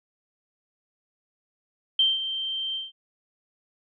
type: tone with ADSR envelope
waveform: sine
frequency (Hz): 3136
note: G7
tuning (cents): 0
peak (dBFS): -16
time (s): 1.99-2.92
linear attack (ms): 4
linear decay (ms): 190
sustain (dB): -11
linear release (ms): 170
effects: none